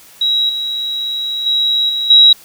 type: tone with level steps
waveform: sine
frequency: 3861 Hz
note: B7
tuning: 40 cents flat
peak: -11 / -17 / -11 / -15 / -3 dBFS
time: 0.21-2.33 s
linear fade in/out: 5 ms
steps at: 0.49 / 1.46 / 1.89 / 2.1 s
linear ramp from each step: 5 ms
effects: white hiss -42 dBFS RMS until 2.44 s